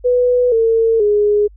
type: tone with pitch steps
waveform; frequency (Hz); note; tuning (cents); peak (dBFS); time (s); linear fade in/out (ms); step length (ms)
sine; 493.9 / 452.9 / 415.3; B4 / A#4 / G#4; 0 / -50 / 0; -10; 0.04-1.48; 20; 480
effects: added 50 Hz sine -39 dBFS peak until 1.56 s